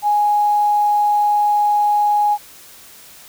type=tone with tanh clipping; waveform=triangle; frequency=830.6 Hz; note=G#5; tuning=in tune; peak=-12 dBFS; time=0.02-2.38 s; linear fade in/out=50 ms; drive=3 dB; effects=white hiss -42 dBFS RMS until 3.28 s